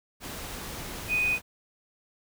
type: tone in noise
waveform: sine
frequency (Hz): 2489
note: D#7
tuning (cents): 0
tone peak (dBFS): -23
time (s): 1.08-1.39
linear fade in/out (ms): 50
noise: pink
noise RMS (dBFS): -38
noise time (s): 0.2-1.42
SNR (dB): +12
effects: none